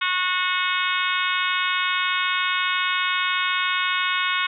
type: harmonic tone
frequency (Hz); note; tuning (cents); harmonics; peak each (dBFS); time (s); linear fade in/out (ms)
365.6; F#4; -21; 3 / 4 / 5 / 6 / 7 / 8 / 9 / 10; -26 / -26 / -32 / -27 / -30 / -31 / -33 / -30; 0.01-4.47; 10
effects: none